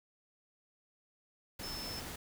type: tone in noise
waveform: sine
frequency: 5274 Hz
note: E8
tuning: in tune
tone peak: -42 dBFS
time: 1.63-2 s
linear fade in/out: 5 ms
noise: pink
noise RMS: -44 dBFS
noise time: 1.59-2.16 s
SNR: -1 dB
effects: none